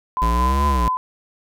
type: tone with tremolo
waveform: sine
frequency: 1015 Hz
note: B5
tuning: 47 cents sharp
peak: -17 dBFS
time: 0.17-0.97 s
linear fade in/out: 0 ms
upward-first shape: triangle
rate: 4.5 Hz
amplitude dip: 45%
type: exponential two-way sweep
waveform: square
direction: up then down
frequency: 55 to 73.42 to 55.5 Hz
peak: -18 dBFS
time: 0.22-0.88 s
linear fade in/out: 0 ms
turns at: 0.67 s
effects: none